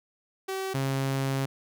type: tone pair in turn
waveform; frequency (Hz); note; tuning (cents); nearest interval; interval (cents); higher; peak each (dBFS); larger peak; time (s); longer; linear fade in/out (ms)
sawtooth; 382.9 / 135.38; G4 / C#3; -41 / -41; octave + tritone; 1800; first; -26 / -22; second; 0.48-0.74 / 0.74-1.46; second; 10
effects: none